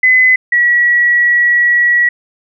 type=tone pair in turn; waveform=sine; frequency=2025 / 1928 Hz; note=B6 / B6; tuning=+43 / -42 cents; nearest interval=minor second; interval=85 cents; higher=first; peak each=-5 / -7 dBFS; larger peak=first; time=0.03-0.36 / 0.52-2.09 s; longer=second; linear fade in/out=5 ms; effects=none